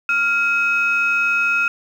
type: tone pair together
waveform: sine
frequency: 1396.9 / 2549 Hz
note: F6 / D#7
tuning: 0 / +41 cents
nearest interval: minor seventh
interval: 1041 cents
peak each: -17 / -17 dBFS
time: 0.09-1.68 s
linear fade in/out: 2 ms
effects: tanh soft clip ceiling -9 dBFS + 8-bit